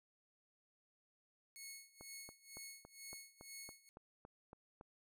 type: tone with tremolo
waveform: 10% pulse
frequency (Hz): 2192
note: C#7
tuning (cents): -20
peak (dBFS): -40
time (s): 1.56-3.89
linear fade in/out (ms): 0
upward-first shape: sine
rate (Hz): 2.1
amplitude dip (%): 90
type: click train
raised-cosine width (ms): 1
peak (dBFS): -40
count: 11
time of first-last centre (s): 2.01-4.811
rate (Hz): 3.57
effects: none